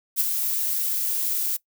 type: noise with ADSR envelope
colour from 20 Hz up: violet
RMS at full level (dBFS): -19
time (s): 0.16-1.57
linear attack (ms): 45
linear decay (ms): 14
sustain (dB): -6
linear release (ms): 11
effects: noise-tail reverb RT60 0.1 s tail -20 dB re dry